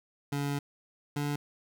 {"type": "tone pair in turn", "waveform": "25% pulse", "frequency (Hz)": [142.4, 145.22], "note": ["C#3", "D3"], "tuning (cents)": [47, -19], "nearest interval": "unison", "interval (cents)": 34, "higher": "second", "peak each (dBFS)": -26, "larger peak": "neither", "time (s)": [[0.32, 0.59], [1.16, 1.36]], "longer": "first", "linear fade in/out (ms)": 5, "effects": []}